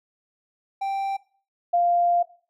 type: tone pair in turn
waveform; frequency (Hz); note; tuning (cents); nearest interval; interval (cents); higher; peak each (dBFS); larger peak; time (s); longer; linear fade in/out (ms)
triangle / sine; 784 / 697; G5 / F5; 0 / -4; major second; 204; first; -22 / -17; second; 0.81-1.17 / 1.73-2.23; second; 10
effects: noise-tail reverb RT60 0.4 s tail -18 dB re dry